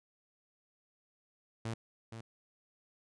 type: tone with echo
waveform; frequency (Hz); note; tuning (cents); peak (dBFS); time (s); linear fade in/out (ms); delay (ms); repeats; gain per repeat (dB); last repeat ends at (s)
sawtooth; 113.3; A#2; -49; -32; 1.65-1.74; 5; 470; 1; -8; 2.21
effects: resampled to 22050 Hz